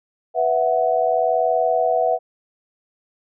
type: chord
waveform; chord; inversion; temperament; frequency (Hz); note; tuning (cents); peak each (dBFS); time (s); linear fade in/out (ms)
sine; B suspended fourth; none; equal; 493.9 / 659.3 / 740; B4 / E5 / F#5; 0 / 0 / 0; -22 / -19 / -20; 0.34-2.19; 50
effects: none